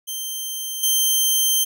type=tone with level steps; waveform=10% pulse; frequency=3136 Hz; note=G7; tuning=in tune; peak=-18 / -8 dBFS; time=0.07-1.65 s; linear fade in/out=20 ms; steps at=0.83 s; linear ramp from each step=5 ms; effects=none